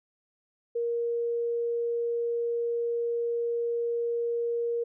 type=tone; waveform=sine; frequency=470 Hz; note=A#4; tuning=14 cents sharp; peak=-26 dBFS; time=0.75-4.84 s; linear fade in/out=10 ms; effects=none